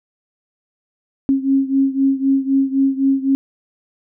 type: beating tone pair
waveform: sine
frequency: 269.8 / 273.7 Hz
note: C#4 / C#4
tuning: -47 / -22 cents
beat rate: 3.9 Hz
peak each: -15 / -18 dBFS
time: 1.29-3.35 s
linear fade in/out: 0 ms
effects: none